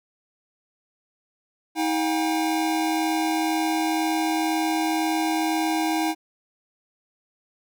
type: tone cluster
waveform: square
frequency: 318.7 / 721 / 803 Hz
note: D#4 / F#5 / G5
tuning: +42 / -45 / +41 cents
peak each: -24 / -30 / -29 dBFS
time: 1.75-6.15 s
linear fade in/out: 50 ms
effects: none